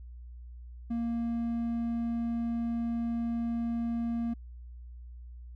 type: tone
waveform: triangle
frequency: 233.1 Hz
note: A#3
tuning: in tune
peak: -27 dBFS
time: 0.9-4.34 s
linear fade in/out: 10 ms
effects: added 60 Hz sine -43 dBFS peak until 5.55 s